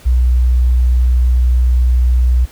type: tone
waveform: sine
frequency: 61.74 Hz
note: B1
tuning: in tune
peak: -8 dBFS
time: 0.05-2.46 s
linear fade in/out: 20 ms
effects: pink hiss -42 dBFS RMS until 2.51 s